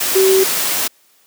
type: tone in noise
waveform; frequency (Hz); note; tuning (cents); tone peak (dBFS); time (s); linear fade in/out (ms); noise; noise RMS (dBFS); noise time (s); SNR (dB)
sine; 381.9; G4; -45; -9; 0.15-0.44; 10; white; -18; 0-0.88; +6
effects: white hiss -54 dBFS RMS until 1.26 s + high-pass 200 Hz 12 dB/octave